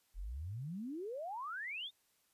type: exponential sweep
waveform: sine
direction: up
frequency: 38.64 to 3729 Hz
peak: -40 dBFS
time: 0.14-1.91 s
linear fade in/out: 50 ms
effects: white hiss -75 dBFS RMS until 2.33 s + resampled to 32000 Hz